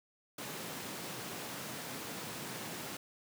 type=high-pass noise; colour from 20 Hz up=pink; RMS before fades=-43 dBFS; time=0.38-2.97 s; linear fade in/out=5 ms; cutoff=130 Hz; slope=24 dB/octave; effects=none